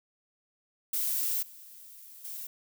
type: noise with level steps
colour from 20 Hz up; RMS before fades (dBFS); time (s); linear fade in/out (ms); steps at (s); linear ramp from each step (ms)
violet; -30 / -50 / -40; 0.93-2.47; 5; 1.42 / 2.24; 10
effects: none